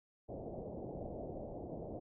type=low-pass noise; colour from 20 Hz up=white; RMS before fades=-45 dBFS; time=0.28-2 s; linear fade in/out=20 ms; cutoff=690 Hz; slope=48 dB/octave; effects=none